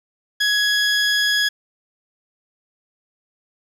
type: tone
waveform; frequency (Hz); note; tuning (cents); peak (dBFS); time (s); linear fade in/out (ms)
20% pulse; 1673; G#6; +12; -11; 0.4-1.49; 10
effects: low-pass 9000 Hz 12 dB/octave + 8-bit